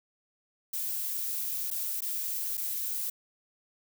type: noise with dropouts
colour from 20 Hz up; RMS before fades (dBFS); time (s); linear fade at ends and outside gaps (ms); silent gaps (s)
violet; -33; 0.73-3.1; 5; 1.704-1.711 / 2.007-2.019 / 2.572-2.576
effects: none